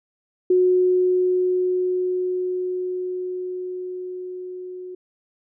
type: tone with level ramp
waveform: sine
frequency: 365.3 Hz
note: F#4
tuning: 22 cents flat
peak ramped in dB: -13 to -32 dBFS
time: 0.5-4.95 s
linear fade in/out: 5 ms
effects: none